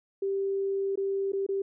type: tone with dropouts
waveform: sine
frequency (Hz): 392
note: G4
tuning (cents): 0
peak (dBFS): -26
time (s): 0.22-1.62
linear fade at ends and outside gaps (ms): 5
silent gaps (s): 0.957-0.974 / 1.321-1.332 / 1.465-1.488
effects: none